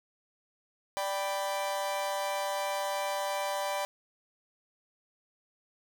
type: chord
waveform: 40% pulse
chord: G major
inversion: second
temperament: equal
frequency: 587.3 / 784 / 987.8 Hz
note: D5 / G5 / B5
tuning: 0 / 0 / 0 cents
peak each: -33 / -35 / -35 dBFS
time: 0.97-3.85 s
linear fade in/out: 0 ms
effects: none